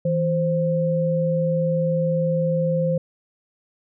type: tone pair together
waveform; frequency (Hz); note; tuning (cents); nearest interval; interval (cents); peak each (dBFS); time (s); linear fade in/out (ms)
sine; 163.03 / 523.3; E3 / C5; -19 / 0; octave + minor sixth; 2019; -21; 0.05-2.98; 5
effects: none